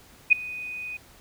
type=tone with ADSR envelope; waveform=sine; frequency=2489 Hz; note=D#7; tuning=in tune; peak=-9 dBFS; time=0.3-0.97 s; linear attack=25 ms; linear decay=6 ms; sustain=-23 dB; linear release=5 ms; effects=pink hiss -53 dBFS RMS until 1.2 s